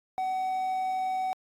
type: tone with quantisation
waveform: triangle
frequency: 752 Hz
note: F#5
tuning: 28 cents sharp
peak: -25 dBFS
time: 0.18-1.33 s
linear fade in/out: 0 ms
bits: 8
effects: AAC 48 kbps